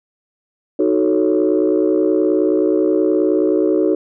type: chord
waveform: sine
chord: D# half-diminished seventh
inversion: none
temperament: equal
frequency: 311.1 / 370 / 440 / 554.4 Hz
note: D#4 / F#4 / A4 / C#5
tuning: 0 / 0 / 0 / 0 cents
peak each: -16 / -16 / -18 / -21 dBFS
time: 0.79-3.95 s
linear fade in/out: 5 ms
effects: tanh soft clip ceiling -5 dBFS